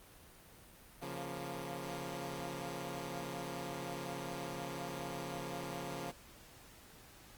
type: chord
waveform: 10% pulse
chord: Bb minor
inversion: first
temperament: equal with one note detuned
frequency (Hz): 138.59 / 174.61 / 234.2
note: Db3 / F3 / Bb3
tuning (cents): 0 / 0 / +8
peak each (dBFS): -36 / -36 / -40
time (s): 1.01-6.12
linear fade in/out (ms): 20
effects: pink hiss -58 dBFS RMS until 7.37 s + Opus 32 kbps